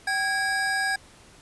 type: tone pair together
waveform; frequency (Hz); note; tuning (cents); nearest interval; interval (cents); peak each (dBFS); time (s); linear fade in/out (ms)
square; 772 / 1643.4; G5 / G#6; -27 / -19; octave + minor second; 1308; -30 / -25; 0.07-0.96; 5
effects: pink hiss -52 dBFS RMS until 1.41 s + resampled to 24000 Hz